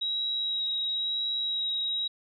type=tone with vibrato; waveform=sine; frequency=3839 Hz; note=B7; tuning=50 cents flat; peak=-27 dBFS; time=0.01-2.08 s; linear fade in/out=10 ms; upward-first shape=sine; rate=0.98 Hz; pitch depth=10 cents each way; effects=none